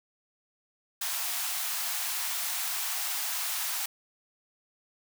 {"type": "high-pass noise", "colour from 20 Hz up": "white", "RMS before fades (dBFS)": -32, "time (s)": [1.01, 3.86], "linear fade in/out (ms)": 5, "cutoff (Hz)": 660, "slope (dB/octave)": 96, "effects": []}